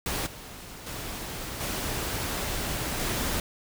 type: noise with level steps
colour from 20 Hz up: pink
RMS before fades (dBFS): -30 / -43 / -36 / -31 / -29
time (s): 0.06-3.4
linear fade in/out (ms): 2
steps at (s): 0.26 / 0.86 / 1.6 / 2.99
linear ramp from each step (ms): 10
effects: none